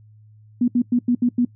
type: tone bursts at uneven times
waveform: sine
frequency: 243.1 Hz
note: B3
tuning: 27 cents flat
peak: -14 dBFS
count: 6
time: 0.61-0.68 / 0.75-0.82 / 0.92-0.99 / 1.08-1.15 / 1.22-1.29 / 1.38-1.45 s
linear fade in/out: 5 ms
effects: noise-tail reverb RT60 0.1 s tail -20 dB re dry + added 107 Hz sine -46 dBFS peak until 1.55 s